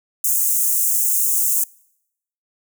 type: high-pass noise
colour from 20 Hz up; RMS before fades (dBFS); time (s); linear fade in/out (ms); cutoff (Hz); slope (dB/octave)
white; -18; 0.24-1.64; 5; 6600; 48
effects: noise-tail reverb RT60 0.8 s tail -25 dB re dry